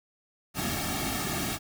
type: noise with comb filter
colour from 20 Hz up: pink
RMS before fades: -31 dBFS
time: 0.54-1.59 s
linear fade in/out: 50 ms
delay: 2 ms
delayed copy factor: -0.85
effects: none